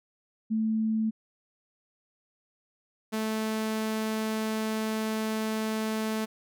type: tone pair in turn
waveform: sine / sawtooth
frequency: 220 / 218.7 Hz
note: A3 / A3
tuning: 0 / -10 cents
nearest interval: unison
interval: 10 cents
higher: first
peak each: -24 dBFS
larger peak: neither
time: 0.5-1.11 / 3.12-6.26 s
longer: second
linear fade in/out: 20 ms
effects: none